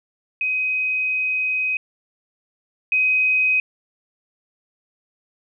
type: tone pair in turn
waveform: sine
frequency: 2519 / 2519 Hz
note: D#7 / D#7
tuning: +21 / +21 cents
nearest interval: unison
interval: 0 cents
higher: neither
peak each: -19 / -15 dBFS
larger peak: second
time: 0.41-1.77 / 2.92-3.6 s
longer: first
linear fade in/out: 2 ms
effects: none

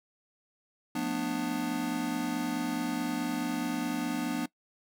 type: chord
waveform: square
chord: B half-diminished seventh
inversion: second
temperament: just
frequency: 177.8 / 222.2 / 246.9 / 296.3 Hz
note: F3 / A3 / B3 / D4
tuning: +31 / +17 / 0 / +15 cents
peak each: -40 / -40 / -34 / -34 dBFS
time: 0.95-4.46 s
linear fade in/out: 5 ms
effects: noise-tail reverb RT60 0.1 s tail -21 dB re dry

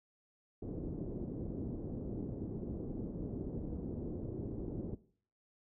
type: low-pass noise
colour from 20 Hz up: white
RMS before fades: -41 dBFS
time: 0.62-4.95 s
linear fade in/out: 5 ms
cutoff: 370 Hz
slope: 24 dB/octave
effects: noise-tail reverb RT60 0.5 s tail -18 dB re dry

